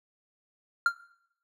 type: tone with exponential decay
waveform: triangle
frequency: 1391 Hz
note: F6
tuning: 7 cents flat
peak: -14 dBFS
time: 0.86-0.95 s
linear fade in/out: 2 ms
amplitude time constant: 19 ms
effects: noise-tail reverb RT60 0.7 s tail -18 dB re dry

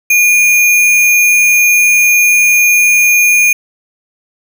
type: tone with sample-and-hold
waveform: sine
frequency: 2429 Hz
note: D#7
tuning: 42 cents flat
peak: -5 dBFS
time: 0.1-3.53 s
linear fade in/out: 5 ms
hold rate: 8820 Hz
effects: none

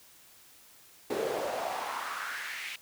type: noise with high-pass filter sweep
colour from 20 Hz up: brown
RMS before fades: -35 dBFS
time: 1.1-2.76 s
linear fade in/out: 5 ms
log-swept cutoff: 390 to 2500 Hz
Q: 3.4
effects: white hiss -57 dBFS RMS until 2.81 s

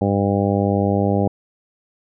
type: harmonic tone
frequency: 99.8 Hz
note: G2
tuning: 32 cents sharp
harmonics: 1 / 2 / 3 / 4 / 5 / 6 / 7 / 8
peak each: -21 / -20 / -24 / -25 / -24 / -26 / -29 / -27 dBFS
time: 0.01-1.28 s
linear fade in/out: 5 ms
effects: none

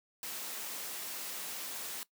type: noise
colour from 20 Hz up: white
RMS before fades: -41 dBFS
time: 0.23-2.03 s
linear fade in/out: 0 ms
effects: noise-tail reverb RT60 0.1 s tail -19 dB re dry + high-pass 200 Hz 12 dB/octave

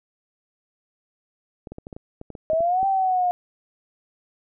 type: clicks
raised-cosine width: 2 ms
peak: -23 dBFS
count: 12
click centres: 1.672 / 1.72 / 1.784 / 1.869 / 1.928 / 1.965 / 2.214 / 2.303 / 2.352 / 2.533 / 2.606 / 2.83 s
type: exponential two-way sweep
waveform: sine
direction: up then down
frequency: 622.3 to 784 to 711 Hz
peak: -18 dBFS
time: 2.5-3.31 s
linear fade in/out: 0 ms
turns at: 2.86 s
effects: none

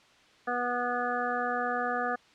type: harmonic tone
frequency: 244.5 Hz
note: B3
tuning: 17 cents flat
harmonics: 1 / 2 / 3 / 5 / 6 / 7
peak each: -38 / -35 / -32 / -34 / -37 / -36 dBFS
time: 0.47-2.16 s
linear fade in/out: 10 ms
effects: white hiss -59 dBFS RMS until 2.34 s + low-pass 4000 Hz 12 dB/octave

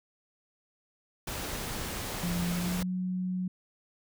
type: noise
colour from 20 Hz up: pink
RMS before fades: -36 dBFS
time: 1.27-2.83 s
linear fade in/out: 5 ms
type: tone with pitch glide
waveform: sine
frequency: 174.61 to 183.5 Hz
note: F3 to F#3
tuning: 0 to -14 cents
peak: -29 dBFS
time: 2.23-3.48 s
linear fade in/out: 5 ms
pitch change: +86 cents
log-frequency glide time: 2.52-2.91 s
effects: none

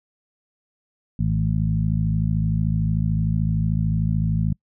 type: harmonic tone with a mistuned harmonic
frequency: 53.4 Hz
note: G#1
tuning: 49 cents sharp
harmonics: 1 / 2 / 3 / 4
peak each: -26 / -23 / -22 / -28 dBFS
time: 1.19-4.53 s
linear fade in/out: 5 ms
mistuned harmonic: 4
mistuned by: +22 cents
effects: noise-tail reverb RT60 0.1 s tail -26 dB re dry

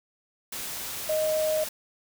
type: tone in noise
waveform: sine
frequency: 622.3 Hz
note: D#5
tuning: in tune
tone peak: -23 dBFS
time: 1.09-1.64 s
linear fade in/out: 5 ms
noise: white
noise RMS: -35 dBFS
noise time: 0.52-1.69 s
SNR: +9 dB
effects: none

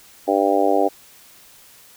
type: harmonic tone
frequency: 99 Hz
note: G2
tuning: 18 cents sharp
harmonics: 3 / 4 / 5 / 6 / 7 / 8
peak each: -22 / -22 / -22 / -22 / -22 / -22 dBFS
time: 0.27-0.89 s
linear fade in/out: 20 ms
effects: white hiss -48 dBFS RMS until 1.96 s

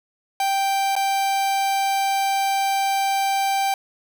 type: tone with dropouts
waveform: 45% pulse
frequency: 784 Hz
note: G5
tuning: in tune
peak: -19 dBFS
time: 0.4-3.74 s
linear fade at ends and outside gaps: 2 ms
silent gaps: 0.954-0.963 s
effects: none

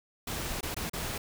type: noise with dropouts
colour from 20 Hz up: pink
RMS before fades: -35 dBFS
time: 0.27-1.18 s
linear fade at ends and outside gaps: 5 ms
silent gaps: 0.609-0.629 / 0.745-0.765 / 0.897-0.933 s
effects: none

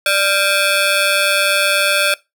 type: ring-modulated tone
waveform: 15% pulse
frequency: 987.8 Hz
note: B5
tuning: in tune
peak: -3 dBFS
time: 0.06-2.14 s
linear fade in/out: 2 ms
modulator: 398 Hz
effects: noise-tail reverb RT60 0.2 s tail -21 dB re dry

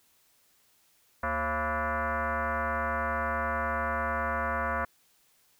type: tone with frequency modulation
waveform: sine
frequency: 232.3 Hz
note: A#3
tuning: 6 cents flat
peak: -27 dBFS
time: 1.23-4.85 s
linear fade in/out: 5 ms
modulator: 306 Hz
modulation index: 4.9
effects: white hiss -66 dBFS RMS until 5.59 s

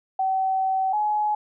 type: tone pair in turn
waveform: sine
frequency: 763 / 843.7 Hz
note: G5 / G#5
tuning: -47 / +27 cents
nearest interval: major second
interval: 174 cents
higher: second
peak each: -20 dBFS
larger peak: neither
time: 0.19-0.93 / 0.93-1.35 s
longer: first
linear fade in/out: 5 ms
effects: none

